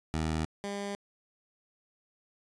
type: tone pair in turn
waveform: 15% pulse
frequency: 79.1 / 201.2 Hz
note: D#2 / G3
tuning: +29 / +45 cents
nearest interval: octave + major third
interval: 1616 cents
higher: second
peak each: -23 / -28 dBFS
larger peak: first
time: 0.14-0.45 / 0.64-0.95 s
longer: neither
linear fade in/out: 0 ms
effects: resampled to 22050 Hz